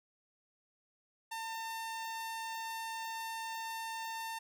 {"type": "tone", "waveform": "sawtooth", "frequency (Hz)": 902, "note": "A5", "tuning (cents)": 43, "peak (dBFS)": -35, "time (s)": [1.31, 4.39], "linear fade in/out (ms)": 10, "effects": []}